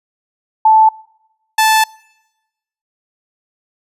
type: tone pair in turn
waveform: sine / sawtooth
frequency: 876 / 876 Hz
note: A5 / A5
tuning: -8 / -8 cents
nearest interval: unison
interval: 0 cents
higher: neither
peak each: -5 dBFS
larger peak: neither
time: 0.65-0.89 / 1.58-1.84 s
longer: second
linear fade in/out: 5 ms
effects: noise-tail reverb RT60 1.0 s tail -26 dB re dry + resampled to 32000 Hz